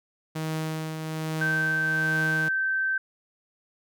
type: tone with tremolo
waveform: sawtooth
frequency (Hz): 158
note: D#3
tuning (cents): +27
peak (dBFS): -23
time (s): 0.35-2.49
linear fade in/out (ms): 10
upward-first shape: triangle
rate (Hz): 1.2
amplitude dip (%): 45
type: tone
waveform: sine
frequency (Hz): 1551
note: G6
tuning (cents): -19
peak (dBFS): -23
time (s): 1.41-2.98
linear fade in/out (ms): 5
effects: none